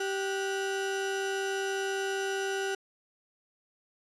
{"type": "tone pair together", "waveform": "35% pulse", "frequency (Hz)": [389.5, 1463], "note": ["G4", "F#6"], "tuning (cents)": [-11, -20], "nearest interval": "octave + major seventh", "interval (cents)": 2291, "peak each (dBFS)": [-29, -34], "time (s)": [0, 2.75], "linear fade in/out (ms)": 5, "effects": ["low-pass 9000 Hz 12 dB/octave"]}